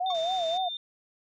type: tone with vibrato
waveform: sine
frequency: 700 Hz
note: F5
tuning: 4 cents sharp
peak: -26 dBFS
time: 0-0.69 s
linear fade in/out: 10 ms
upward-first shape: sine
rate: 3.7 Hz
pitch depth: 140 cents each way
type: tone with tremolo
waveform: sine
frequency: 3605 Hz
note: A7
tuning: 41 cents sharp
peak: -32 dBFS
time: 0.06-0.77 s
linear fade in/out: 2 ms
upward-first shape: sine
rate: 4.7 Hz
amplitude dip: 25%
type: tone with exponential decay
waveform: 45% pulse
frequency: 1108.7 Hz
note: C#6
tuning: in tune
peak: -34 dBFS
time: 0.1-0.18 s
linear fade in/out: 5 ms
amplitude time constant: 17 ms
type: noise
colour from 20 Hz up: white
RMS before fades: -44 dBFS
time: 0.14-0.58 s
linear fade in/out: 10 ms
effects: resampled to 16000 Hz